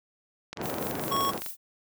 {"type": "click train", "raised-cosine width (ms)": 0.2, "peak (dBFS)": -19, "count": 23, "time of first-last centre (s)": [0.53, 1.462], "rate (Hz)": 23.6}
{"type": "band-pass noise", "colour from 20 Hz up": "white", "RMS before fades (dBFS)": -34, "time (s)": [0.56, 1.41], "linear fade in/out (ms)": 50, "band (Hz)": [130, 640], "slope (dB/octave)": 12}
{"type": "noise with tremolo", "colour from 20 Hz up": "violet", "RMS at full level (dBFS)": -37, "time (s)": [0.61, 1.57], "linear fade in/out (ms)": 50, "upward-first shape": "square", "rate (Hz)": 5, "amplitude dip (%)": 40}
{"type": "tone", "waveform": "square", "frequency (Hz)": 1103, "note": "C#6", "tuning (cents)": -9, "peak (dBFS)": -26, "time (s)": [1.11, 1.31], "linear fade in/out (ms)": 10}
{"effects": []}